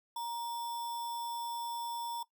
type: tone with sample-and-hold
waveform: sine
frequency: 940 Hz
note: A#5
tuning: 14 cents sharp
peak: -35 dBFS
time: 0.16-2.23 s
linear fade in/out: 5 ms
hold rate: 4410 Hz
effects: noise-tail reverb RT60 0.1 s tail -18 dB re dry